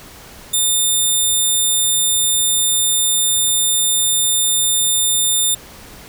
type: tone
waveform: 10% pulse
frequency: 3600 Hz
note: A7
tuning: 39 cents sharp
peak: -6 dBFS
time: 0.53-5.55 s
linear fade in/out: 10 ms
effects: pink hiss -39 dBFS RMS until 6.08 s